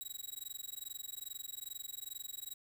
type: tone with amplitude modulation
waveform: 10% pulse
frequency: 3851 Hz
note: B7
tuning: 44 cents flat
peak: -32 dBFS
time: 0.01-2.54 s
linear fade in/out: 0 ms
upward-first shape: sine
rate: 22.4 Hz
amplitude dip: 100%
effects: 10-bit